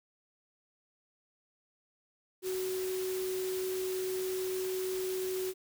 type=tone in noise; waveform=sine; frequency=373.2 Hz; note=F#4; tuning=15 cents sharp; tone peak=-32 dBFS; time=2.42-5.54 s; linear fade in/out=50 ms; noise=white; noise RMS=-43 dBFS; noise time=2.42-5.54 s; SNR=+8 dB; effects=none